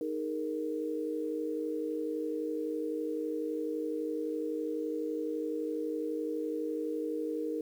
sine chord, D# suspended fourth, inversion none, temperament just, 311.1 / 414.8 / 466.7 Hz, D#4 / G#4 / A#4, 0 / -2 / +2 cents, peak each -35 / -40 / -35 dBFS, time 0.01-7.61 s, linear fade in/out 2 ms, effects 10-bit

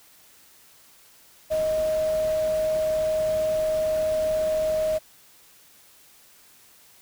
sine tone in noise, 626 Hz, D#5, 10 cents sharp, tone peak -21 dBFS, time 1.5-4.99 s, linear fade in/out 20 ms, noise pink, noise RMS -39 dBFS, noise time 1.5-4.99 s, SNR +15 dB, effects white hiss -54 dBFS RMS until 7.01 s

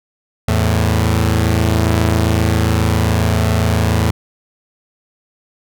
sawtooth tone pair together, 82.41 / 109.77 Hz, E2 / A2, 0 / -4 cents, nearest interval perfect fourth, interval 496 cents, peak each -11 dBFS, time 0.48-4.11 s, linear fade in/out 5 ms, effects none

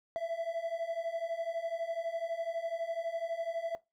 triangle beating tone pair, 659.3 / 671.3 Hz, E5 / E5, 0 / +31 cents, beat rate 12 Hz, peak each -34 / -34 dBFS, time 0.16-3.75 s, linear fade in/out 0 ms, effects noise-tail reverb RT60 0.2 s tail -19 dB re dry

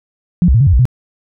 sine tone with pitch steps, 174.9 / 65.4 / 115.2 / 139.7 / 90.6 / 61.3 / 125.9 Hz, F3 / C2 / A#2 / C#3 / F#2 / B1 / B2, +3 / 0 / -20 / +14 / -36 / -12 / +34 cents, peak -6 dBFS, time 0.42-0.854 s, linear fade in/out 0 ms, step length 62 ms, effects none

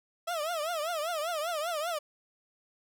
30% pulse tone with vibrato, 646 Hz, E5, 35 cents flat, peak -28 dBFS, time 0.27-1.99 s, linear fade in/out 10 ms, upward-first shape triangle, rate 5.1 Hz, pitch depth 190 cents each way, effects none

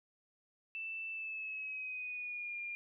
sine tone with pitch glide, 2654 to 2406 Hz, E7 to D7, +11 to +41 cents, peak -39 dBFS, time 0.75-2.75 s, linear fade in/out 0 ms, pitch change -170 cents, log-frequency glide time 1.1-2.58 s, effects none

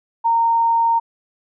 sine tone, 922 Hz, A#5, 19 cents flat, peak -13 dBFS, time 0.24-1 s, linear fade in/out 20 ms, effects none

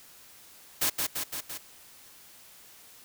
white noise with echo, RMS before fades -26 dBFS, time 0.81-0.9 s, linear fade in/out 10 ms, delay 170 ms, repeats 4, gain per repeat -3 dB, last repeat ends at 1.58 s, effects white hiss -53 dBFS RMS until 3.04 s

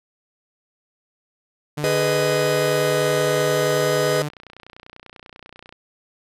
sawtooth tone, 148.6 Hz, D3, 21 cents sharp, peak -21 dBFS, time 1.77-4.29 s, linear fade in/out 10 ms
45% pulse chord, G# minor, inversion none, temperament just, 415.3 / 498.4 / 623 Hz, G#4 / B4 / D#5, 0 / +16 / +2 cents, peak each -23 / -22 / -23 dBFS, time 1.84-4.22 s, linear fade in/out 0 ms
click train, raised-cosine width 0.3 ms, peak -26 dBFS, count 83, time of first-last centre 3.01-5.725 s, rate 30.2 Hz
effects resampled to 32000 Hz

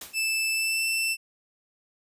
white noise with exponential decay, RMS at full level -35 dBFS, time 0.01-0.28 s, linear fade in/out 5 ms, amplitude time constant 57 ms
sawtooth tone with pitch glide, 2637 to 2669 Hz, E7 to E7, 0 to +21 cents, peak -21 dBFS, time 0.13-1.17 s, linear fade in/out 50 ms, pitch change +21 cents, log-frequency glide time 0.52-0.86 s
effects resampled to 32000 Hz

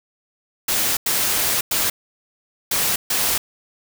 white noise bursts at uneven times, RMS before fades -20 dBFS, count 5, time 0.68-0.97 / 1.06-1.61 / 1.71-1.9 / 2.71-2.96 / 3.1-3.38 s, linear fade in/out 5 ms, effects none

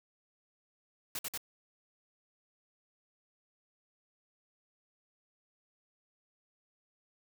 white noise bursts, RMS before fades -38 dBFS, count 3, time 1.15-1.376 s, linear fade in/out 2 ms, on 40 ms, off 53 ms, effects none

